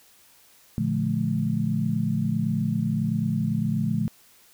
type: chord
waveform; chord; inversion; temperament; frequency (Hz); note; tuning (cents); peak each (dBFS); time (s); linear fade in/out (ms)
sine; Bb major seventh; none; equal with one note detuned; 116.54 / 146.83 / 174.61 / 216.1; Bb2 / D3 / F3 / A3; 0 / 0 / 0 / -31; -29 / -28 / -28 / -26; 0.78-4.08; 0
effects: white hiss -56 dBFS RMS until 4.53 s